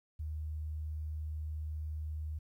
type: tone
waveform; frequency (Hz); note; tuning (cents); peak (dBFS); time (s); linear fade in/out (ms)
sine; 77.1; D#2; -15; -36; 0.19-2.39; 10
effects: 12-bit